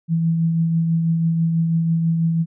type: tone with tremolo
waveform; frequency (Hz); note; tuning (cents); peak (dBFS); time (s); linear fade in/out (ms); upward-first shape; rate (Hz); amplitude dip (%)
sine; 164.81; E3; 0; -14; 0.08-2.46; 50; triangle; 6.1; 35
effects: none